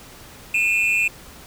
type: tone pair together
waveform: triangle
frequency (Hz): 2448 / 2656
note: D#7 / E7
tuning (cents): -29 / +12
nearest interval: minor second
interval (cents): 141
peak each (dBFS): -18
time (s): 0.54-1.08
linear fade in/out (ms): 5
effects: pink hiss -43 dBFS RMS until 1.46 s